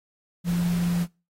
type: tone in noise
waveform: sine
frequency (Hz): 173.8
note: F3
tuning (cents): -8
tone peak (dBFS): -21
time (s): 0.44-1.07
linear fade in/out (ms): 50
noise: pink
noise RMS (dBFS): -38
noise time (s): 0.44-1.07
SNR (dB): +14
effects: noise-tail reverb RT60 0.3 s tail -24 dB re dry + AAC 48 kbps